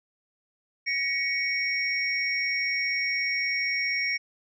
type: tone cluster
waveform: sine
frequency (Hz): 1915 / 2232 / 5550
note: A#6 / C#7 / F8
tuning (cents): +46 / +11 / -12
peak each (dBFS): -33 / -26 / -32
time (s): 0.86-4.18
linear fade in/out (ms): 20
effects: none